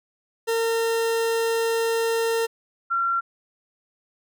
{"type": "tone pair in turn", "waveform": ["40% pulse", "sine"], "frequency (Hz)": [456.6, 1368.3], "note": ["A#4", "F6"], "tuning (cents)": [-36, -36], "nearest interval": "octave + perfect fifth", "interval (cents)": 1900, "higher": "second", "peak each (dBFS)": -20, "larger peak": "neither", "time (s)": [[0.47, 2.47], [2.9, 3.21]], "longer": "first", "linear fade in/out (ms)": 20, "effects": []}